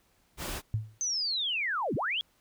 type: noise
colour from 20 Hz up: pink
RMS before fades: -36 dBFS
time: 0.37-0.62 s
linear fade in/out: 50 ms
type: tone with exponential decay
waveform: sine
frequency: 108.7 Hz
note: A2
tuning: 21 cents flat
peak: -23 dBFS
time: 0.74-0.98 s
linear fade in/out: 0 ms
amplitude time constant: 51 ms
type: linear two-way sweep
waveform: sine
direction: down then up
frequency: 6280 to 98.1 to 3415 Hz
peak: -28 dBFS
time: 1.01-2.21 s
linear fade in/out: 0 ms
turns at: 1.95 s
effects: pink hiss -68 dBFS RMS until 2.4 s